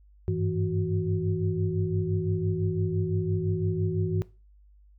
sine tone cluster, 96.9 / 102.8 / 163.6 / 369 Hz, G2 / G#2 / E3 / F#4, -20 / -17 / -13 / -5 cents, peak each -30 dBFS, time 0.28-4.22 s, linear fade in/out 0 ms, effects noise-tail reverb RT60 0.3 s tail -19 dB re dry + added 50 Hz sine -53 dBFS peak until 4.98 s

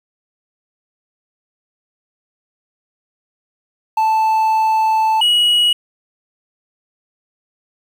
triangle tone pair in turn, 879 / 2911 Hz, A5 / F#7, -2 / -29 cents, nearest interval octave + major sixth, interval 2073 cents, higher second, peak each -10 / -9 dBFS, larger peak second, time 3.97-5.21 / 5.21-5.73 s, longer first, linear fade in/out 5 ms, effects 7-bit

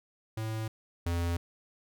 square tone pair in turn, 110.4 / 85.54 Hz, A2 / F2, +6 / -35 cents, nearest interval major third, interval 441 cents, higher first, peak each -33 / -29 dBFS, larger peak second, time 0.37-0.68 / 1.06-1.37 s, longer neither, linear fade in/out 5 ms, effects none

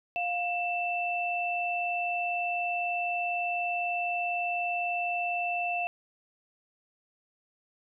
sine tone pair together, 705 / 2662 Hz, F5 / E7, +16 / +16 cents, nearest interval octave + major seventh, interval 2300 cents, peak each -30 / -31 dBFS, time 0.16-5.87 s, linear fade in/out 0 ms, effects none

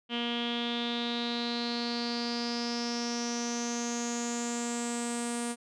sawtooth tone with low-pass filter sweep, 237.5 Hz, A#3, 33 cents sharp, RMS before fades -33 dBFS, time 0.09-5.56 s, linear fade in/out 50 ms, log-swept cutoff 3100 to 8900 Hz, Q 8.8, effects none

